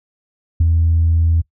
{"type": "tone with ADSR envelope", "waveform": "sine", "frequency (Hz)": 82.41, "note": "E2", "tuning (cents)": 0, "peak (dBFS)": -6, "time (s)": [0.6, 1.42], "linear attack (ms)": 8, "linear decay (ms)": 21, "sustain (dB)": -4, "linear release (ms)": 19, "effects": ["noise-tail reverb RT60 0.1 s tail -20 dB re dry", "tanh soft clip ceiling -7 dBFS"]}